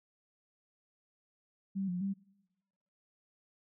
sine tone with pitch steps, 194.1 / 178.7 / 196.3 Hz, G3 / F3 / G3, -17 / +40 / +3 cents, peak -32 dBFS, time 1.75-2.14 s, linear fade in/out 20 ms, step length 130 ms, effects noise-tail reverb RT60 1.0 s tail -23 dB re dry

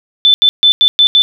sine tone bursts at uneven times, 3520 Hz, A7, in tune, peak -4 dBFS, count 6, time 0.25-0.34 / 0.42-0.49 / 0.63-0.72 / 0.81-0.88 / 0.99-1.07 / 1.15-1.22 s, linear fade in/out 0 ms, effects none

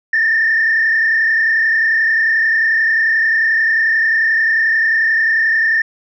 sine tone with frequency modulation, 1800 Hz, A6, 39 cents sharp, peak -10 dBFS, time 0.13-5.82 s, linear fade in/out 5 ms, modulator 31.3 Hz, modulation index 1.6, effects tanh soft clip ceiling -7 dBFS

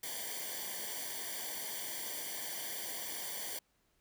white noise with comb filter, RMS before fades -41 dBFS, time 0.03-3.59 s, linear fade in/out 5 ms, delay 0.76 ms, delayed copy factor -0.95, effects pink hiss -75 dBFS RMS until 4 s

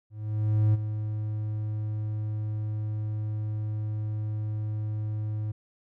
triangle tone with ADSR envelope, 107 Hz, A2, 48 cents flat, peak -16 dBFS, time 0.1-5.52 s, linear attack 640 ms, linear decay 23 ms, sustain -10 dB, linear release 9 ms, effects none

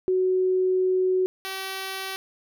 sine / 5% pulse tone pair in turn, 371.4 / 383.4 Hz, F#4 / G4, +7 / -38 cents, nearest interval minor second, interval 55 cents, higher second, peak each -19 dBFS, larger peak neither, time 0.08-1.26 / 1.45-2.16 s, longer first, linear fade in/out 0 ms, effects none

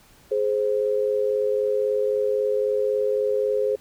sine tone pair together, 419.5 / 523.3 Hz, G#4 / C5, +17 / 0 cents, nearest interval major third, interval 383 cents, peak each -22 / -23 dBFS, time 0.31-3.76 s, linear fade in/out 10 ms, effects pink hiss -54 dBFS RMS until 3.8 s

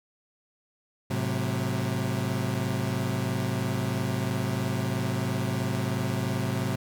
30% pulse chord, F# diminished, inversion first, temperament equal with one note detuned, 107.8 / 130.81 / 185 Hz, A2 / C3 / F#3, -35 / 0 / 0 cents, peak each -28 / -27 / -30 dBFS, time 1.1-6.76 s, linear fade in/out 10 ms, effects none

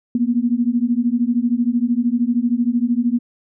sine beating tone pair, 233.1 / 246.1 Hz, A#3 / B3, 0 / -6 cents, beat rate 13 Hz, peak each -18 dBFS, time 0.15-3.19 s, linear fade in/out 2 ms, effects none

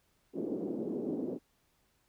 pink band-pass noise, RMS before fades -36 dBFS, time 0.33-1.39 s, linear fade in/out 50 ms, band 240 to 410 Hz, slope 24 dB/octave, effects pink hiss -73 dBFS RMS until 2.08 s

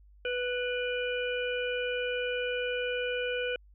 harmonic tone with a mistuned harmonic, 493.9 Hz, B4, in tune, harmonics 1 / 3 / 5 / 6, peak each -31 / -36 / -38 / -39 dBFS, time 0.25-3.56 s, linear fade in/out 2 ms, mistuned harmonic 5, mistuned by -30 cents, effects added 50 Hz sine -54 dBFS peak until 3.74 s

